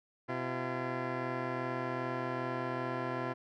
10% pulse tone pair together, 127.7 / 340.5 Hz, C3 / F4, -42 / -44 cents, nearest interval octave + perfect fourth, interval 1698 cents, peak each -28 dBFS, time 0.28-3.34 s, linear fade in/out 20 ms, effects low-pass 2000 Hz 12 dB/octave

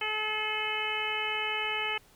harmonic tone, 429.8 Hz, A4, 41 cents flat, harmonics 1 / 2 / 3 / 4 / 5 / 6 / 7, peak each -40 / -37 / -39 / -40 / -35 / -35 / -35 dBFS, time 0.01-1.98 s, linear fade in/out 5 ms, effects pink hiss -60 dBFS RMS until 2.15 s

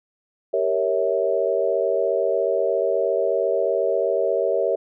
sine chord, G diminished seventh, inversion none, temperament equal with one note detuned, 392 / 466.2 / 554.4 / 651.3 Hz, G4 / Bb4 / Db5 / Fb5, 0 / 0 / 0 / -21 cents, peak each -25 / -24 / -23 / -24 dBFS, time 0.53-4.76 s, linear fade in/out 10 ms, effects none

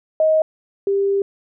sine tone pair in turn, 629 / 396.2 Hz, D#5 / G4, +19 / +18 cents, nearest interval minor sixth, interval 801 cents, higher first, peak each -12 / -15 dBFS, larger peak first, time 0.2-0.42 / 0.87-1.22 s, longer second, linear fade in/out 2 ms, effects none

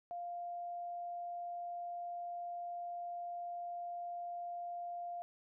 sine tone, 698.5 Hz, F5, in tune, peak -40 dBFS, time 0.11-5.22 s, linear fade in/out 0 ms, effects none

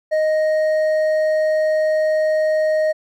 triangle tone with hard clipping, 622.3 Hz, D#5, in tune, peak -16 dBFS, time 0.11-2.93 s, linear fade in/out 20 ms, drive 8 dB, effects none

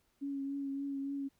sine tone with vibrato, 277.2 Hz, C#4, in tune, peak -35 dBFS, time 0.21-1.29 s, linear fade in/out 20 ms, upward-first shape triangle, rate 3.5 Hz, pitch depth 26 cents each way, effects pink hiss -75 dBFS RMS until 1.39 s

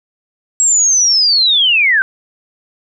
sine linear sweep, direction down, 7700 to 1500 Hz, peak -8 dBFS, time 0.6-2.02 s, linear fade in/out 0 ms, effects none

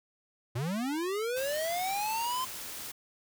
square linear sweep, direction up, 110 to 1044 Hz, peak -31 dBFS, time 0.55-2.45 s, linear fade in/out 10 ms
white noise, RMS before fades -41 dBFS, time 1.36-2.92 s, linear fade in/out 10 ms
effects none

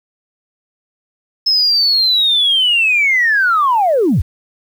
sine linear sweep, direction down, 5220 to 49 Hz, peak -9 dBFS, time 1.46-4.22 s, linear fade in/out 10 ms, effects tanh soft clip ceiling -5 dBFS + 7-bit

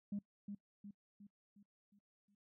sine tone with echo, 203.2 Hz, G#3, 38 cents flat, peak -37 dBFS, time 0.12-0.19 s, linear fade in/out 5 ms, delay 360 ms, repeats 6, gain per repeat -6 dB, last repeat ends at 2.35 s, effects noise-tail reverb RT60 0.1 s tail -22 dB re dry + tanh soft clip ceiling -35 dBFS

